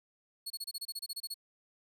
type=tone bursts; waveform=sawtooth; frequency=4358 Hz; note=C#8; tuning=30 cents flat; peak=-34 dBFS; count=13; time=0.46-1.343 s; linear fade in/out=10 ms; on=43 ms; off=27 ms; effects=none